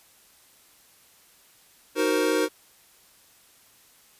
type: chord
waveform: square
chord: C half-diminished seventh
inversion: first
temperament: equal with one note detuned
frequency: 311.1 / 373.9 / 466.2 / 523.3 Hz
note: Eb4 / Gb4 / Bb4 / C5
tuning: 0 / +18 / 0 / 0 cents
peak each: -27 / -28 / -26 / -30 dBFS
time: 1.95-2.49 s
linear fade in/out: 50 ms
effects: white hiss -57 dBFS RMS until 4.19 s + resampled to 32000 Hz